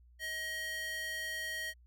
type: tone with high-pass filter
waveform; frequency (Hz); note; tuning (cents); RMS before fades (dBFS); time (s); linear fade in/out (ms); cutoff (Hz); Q
square; 631; D#5; +24; -39; 0.19-1.74; 50; 1800; 2
effects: added 60 Hz sine -58 dBFS peak until 1.86 s